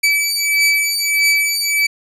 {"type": "beating tone pair", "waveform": "sawtooth", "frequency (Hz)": [2300, 2301.6], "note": ["D7", "D7"], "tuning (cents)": [-37, -36], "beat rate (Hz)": 1.6, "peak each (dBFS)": -13, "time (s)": [0.03, 1.87], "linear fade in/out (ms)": 10, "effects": ["resampled to 32000 Hz"]}